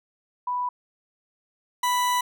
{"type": "tone pair in turn", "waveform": ["sine", "40% pulse"], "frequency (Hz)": [987.8, 987.8], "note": ["B5", "B5"], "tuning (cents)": [0, 0], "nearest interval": "unison", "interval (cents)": 0, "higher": "neither", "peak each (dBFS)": [-24, -20], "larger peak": "second", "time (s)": [[0.47, 0.69], [1.83, 2.21]], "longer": "second", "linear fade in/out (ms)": 5, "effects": []}